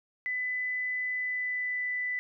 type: tone with pitch glide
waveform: sine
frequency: 2002 to 1990.5 Hz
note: B6 to B6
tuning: +23 to +13 cents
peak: -29 dBFS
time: 0.26-2.19 s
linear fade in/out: 0 ms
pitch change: -10 cents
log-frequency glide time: 1.12-1.85 s
effects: none